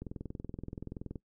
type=click train; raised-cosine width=3 ms; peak=-27 dBFS; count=25; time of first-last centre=0.02-1.157 s; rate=21.1 Hz; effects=noise-tail reverb RT60 0.1 s tail -20 dB re dry